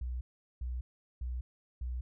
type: tone bursts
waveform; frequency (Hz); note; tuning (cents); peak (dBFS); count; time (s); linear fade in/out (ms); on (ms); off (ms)
sine; 61.74; B1; 0; -34; 4; 0.01-2.01; 5; 200; 400
effects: none